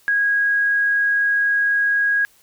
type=tone; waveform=sine; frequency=1646 Hz; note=G#6; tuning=16 cents flat; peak=-15 dBFS; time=0.08-2.25 s; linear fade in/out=0 ms; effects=white hiss -55 dBFS RMS until 2.42 s